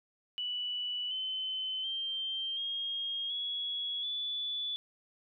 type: tone with pitch steps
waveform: sine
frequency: 2960 / 3054 / 3151 / 3250 / 3353 / 3460 Hz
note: F#7 / G7 / G7 / G#7 / G#7 / A7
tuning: 0 / -46 / +8 / -38 / +16 / -30 cents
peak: -33 dBFS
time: 0.38-4.76 s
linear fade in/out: 0 ms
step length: 730 ms
effects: none